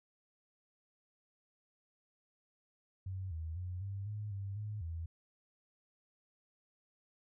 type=tone with pitch steps; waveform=sine; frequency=94.4 / 80.5 / 90.4 / 98.6 / 105.2 / 98.7 / 105.6 / 82.7 Hz; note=F#2 / E2 / F#2 / G2 / G#2 / G2 / G#2 / E2; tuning=+35 / -41 / -40 / +11 / +23 / +12 / +29 / +6 cents; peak=-38 dBFS; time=3.06-5.06 s; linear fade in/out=5 ms; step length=250 ms; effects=none